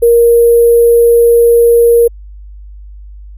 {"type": "tone with sample-and-hold", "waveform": "sine", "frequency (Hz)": 470, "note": "A#4", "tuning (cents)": 14, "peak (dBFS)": -3, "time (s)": [0.02, 2.08], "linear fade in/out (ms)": 10, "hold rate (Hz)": 11025, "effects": ["added 50 Hz sine -28 dBFS peak until 3.37 s"]}